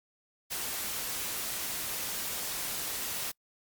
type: noise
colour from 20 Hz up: white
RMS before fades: -35 dBFS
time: 0.5-3.32 s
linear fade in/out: 20 ms
effects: noise-tail reverb RT60 0.1 s tail -26 dB re dry + Opus 48 kbps